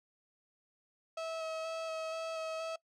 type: tone with vibrato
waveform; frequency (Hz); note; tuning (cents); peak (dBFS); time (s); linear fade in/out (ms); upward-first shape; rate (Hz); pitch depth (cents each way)
35% pulse; 646; E5; -35; -35; 1.17-2.76; 5; square; 2.1; 12
effects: noise-tail reverb RT60 0.1 s tail -21 dB re dry + low-pass 6000 Hz 12 dB/octave